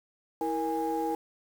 sine tone cluster, 325.1 / 468.2 / 823 Hz, E4 / A#4 / G#5, -24 / +8 / -16 cents, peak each -31 / -32 / -30 dBFS, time 0.41-1.15 s, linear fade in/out 2 ms, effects tanh soft clip ceiling -21 dBFS + 8-bit

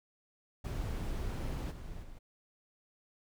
brown noise with level steps, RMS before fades -36 / -45 / -50 dBFS, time 0.64-2.19 s, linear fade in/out 10 ms, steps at 1.7 / 2.02 s, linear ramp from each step 20 ms, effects none

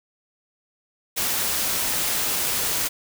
white noise, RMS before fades -24 dBFS, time 1.16-2.89 s, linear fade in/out 20 ms, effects none

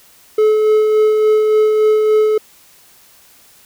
triangle tone with tremolo, 430.2 Hz, A4, 39 cents flat, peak -6 dBFS, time 0.38-2.38 s, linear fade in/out 5 ms, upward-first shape sine, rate 3.5 Hz, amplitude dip 30%, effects white hiss -47 dBFS RMS until 3.65 s

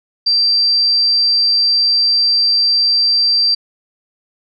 sine tone, 4699 Hz, D8, in tune, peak -10 dBFS, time 0.26-3.55 s, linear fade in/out 10 ms, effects none

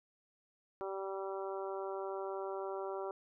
harmonic tone, 193.7 Hz, G3, 20 cents flat, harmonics 2 / 3 / 4 / 5 / 6 / 7, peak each -40 / -44 / -46 / -48 / -50 / -51 dBFS, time 0.81-3.11 s, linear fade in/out 0 ms, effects none

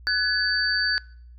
sine tone cluster, 1500 / 1697 / 4590 Hz, F#6 / G#6 / D8, +23 / +37 / -40 cents, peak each -25 / -25 / -24 dBFS, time 0.07-0.98 s, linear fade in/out 0 ms, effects noise-tail reverb RT60 0.6 s tail -24 dB re dry + added 60 Hz sine -43 dBFS peak until 1.38 s

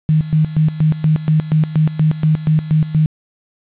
sine tone with tremolo, 155.56 Hz, D#3, in tune, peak -9 dBFS, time 0.09-3.06 s, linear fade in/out 0 ms, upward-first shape square, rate 4.2 Hz, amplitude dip 80%, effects resampled to 8000 Hz + 7-bit

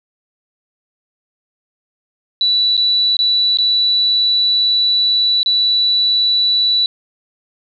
sine tone with dropouts, 3951 Hz, B7, in tune, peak -11 dBFS, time 2.41-6.86 s, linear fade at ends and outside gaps 1 ms, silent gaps 2.768-2.776 / 3.168-3.19 / 3.572-3.586 / 5.431-5.46 s, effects none

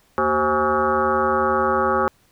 sine tone with frequency modulation, 830.6 Hz, G#5, in tune, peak -16 dBFS, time 0.18-2.08 s, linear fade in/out 0 ms, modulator 150 Hz, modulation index 3.7, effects pink hiss -59 dBFS RMS until 2.31 s

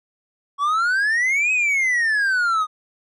triangle exponential two-way sweep, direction up then down, 1108.7 to 2558 to 1227 Hz, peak -15 dBFS, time 0.58-2.67 s, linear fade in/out 50 ms, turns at 1.52 s, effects resampled to 24000 Hz

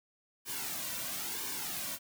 white noise with flanger, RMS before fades -38 dBFS, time 0.45-1.99 s, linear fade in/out 50 ms, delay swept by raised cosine 1.5 to 2.39 ms, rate 1 Hz, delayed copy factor -0.65, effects none

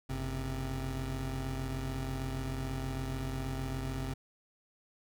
25% pulse tone pair together, 46.53 / 131.6 Hz, F#1 / C3, +10 / +10 cents, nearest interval octave + tritone, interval 1800 cents, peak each -34 / -33 dBFS, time 0.09-4.14 s, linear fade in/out 10 ms, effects none

